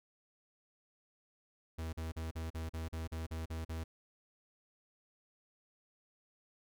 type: tone bursts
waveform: 45% pulse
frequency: 80.8 Hz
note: E2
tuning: 34 cents flat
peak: -38 dBFS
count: 11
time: 1.78-3.84 s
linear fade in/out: 10 ms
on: 150 ms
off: 41 ms
effects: none